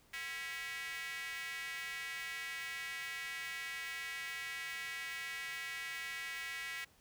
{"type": "tone with high-pass filter", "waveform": "square", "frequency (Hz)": 149.6, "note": "D3", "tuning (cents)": 32, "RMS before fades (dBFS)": -43, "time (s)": [0.13, 6.85], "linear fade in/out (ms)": 10, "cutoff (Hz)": 2000, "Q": 3.8, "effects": ["pink hiss -67 dBFS RMS until 7 s"]}